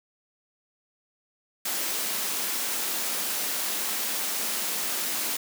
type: high-pass noise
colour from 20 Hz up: white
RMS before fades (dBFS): -29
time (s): 1.65-5.37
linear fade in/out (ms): 5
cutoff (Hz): 180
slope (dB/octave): 96
effects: none